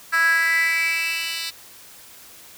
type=tone with high-pass filter sweep; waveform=10% pulse; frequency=329.6 Hz; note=E4; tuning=in tune; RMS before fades=-21 dBFS; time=0.12-1.51 s; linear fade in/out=20 ms; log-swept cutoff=1500 to 3400 Hz; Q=7.1; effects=white hiss -45 dBFS RMS until 2.57 s